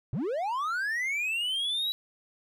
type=linear sweep; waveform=triangle; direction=up; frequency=102.2 to 3935 Hz; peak=-26 dBFS; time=0.13-1.92 s; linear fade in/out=0 ms; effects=none